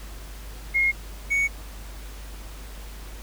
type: tone pair in turn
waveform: sine / triangle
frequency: 2148 / 2229 Hz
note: C7 / C#7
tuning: +45 / +9 cents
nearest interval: minor second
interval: 64 cents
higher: second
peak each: -18 dBFS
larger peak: neither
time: 0.74-0.92 / 1.3-1.48 s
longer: neither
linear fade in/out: 20 ms
effects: added 50 Hz sine -37 dBFS peak until 3.22 s + pink hiss -45 dBFS RMS until 3.22 s